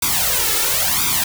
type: noise with flanger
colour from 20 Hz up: white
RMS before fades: -18 dBFS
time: 0.02-1.24 s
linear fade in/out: 5 ms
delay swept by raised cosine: 0.83 to 2.33 ms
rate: 0.97 Hz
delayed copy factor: +1
effects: none